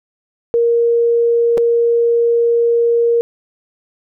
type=tone with dropouts; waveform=sine; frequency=468.6 Hz; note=A#4; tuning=9 cents sharp; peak=-10 dBFS; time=0.54-3.21 s; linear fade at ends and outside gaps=0 ms; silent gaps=1.574-1.579 s; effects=none